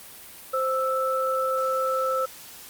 sine tone pair together, 523.2 / 1318.5 Hz, C5 / E6, 0 / 0 cents, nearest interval octave + major third, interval 1600 cents, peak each -25 dBFS, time 0.53-2.26 s, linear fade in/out 10 ms, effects white hiss -44 dBFS RMS until 2.69 s + Opus 32 kbps

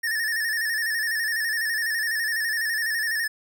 square tone with vibrato, 1791 Hz, A6, 30 cents sharp, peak -24 dBFS, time 0.03-3.28 s, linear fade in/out 10 ms, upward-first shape square, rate 12 Hz, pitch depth 55 cents each way, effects none

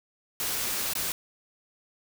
white noise with dropouts, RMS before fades -30 dBFS, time 0.4-1.12 s, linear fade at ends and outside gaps 1 ms, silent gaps 0.935-0.952 s, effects none

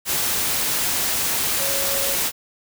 sine tone in noise, 551 Hz, C#5, 11 cents flat, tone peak -29 dBFS, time 1.58-2.17 s, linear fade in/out 50 ms, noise white, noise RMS -22 dBFS, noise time 0.05-2.32 s, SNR -10 dB, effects none

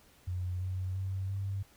sine tone with pitch steps, 90.5 / 92.94 / 95.44 / 98.01 Hz, F#2 / F#2 / G2 / G2, -38 / +8 / -46 / 0 cents, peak -32 dBFS, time 0.27-1.63 s, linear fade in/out 10 ms, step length 340 ms, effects pink hiss -62 dBFS RMS until 1.76 s

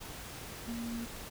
sine tone in noise, 233.1 Hz, A#3, in tune, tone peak -36 dBFS, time 0.67-1.06 s, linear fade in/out 20 ms, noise pink, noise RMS -45 dBFS, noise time 0-1.3 s, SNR +6 dB, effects none

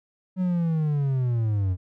triangle linear sweep, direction down, 187.3 to 88.5 Hz, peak -19 dBFS, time 0.36-1.77 s, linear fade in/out 50 ms, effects none

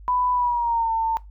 sine tone with pitch glide, 994 to 901 Hz, B5 to A5, +11 to +41 cents, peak -19 dBFS, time 0.08-1.17 s, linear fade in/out 0 ms, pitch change -170 cents, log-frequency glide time 0.33-0.92 s, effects noise-tail reverb RT60 0.2 s tail -20 dB re dry + added 50 Hz sine -40 dBFS peak until 1.3 s

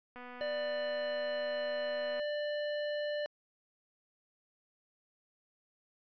click train, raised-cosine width 0.5 ms, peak -34 dBFS, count 504, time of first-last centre 0.16-2.196 s, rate 247 Hz
square tone, 592 Hz, D5, 14 cents sharp, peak -34 dBFS, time 0.41-3.26 s, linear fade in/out 0 ms
effects resampled to 11025 Hz

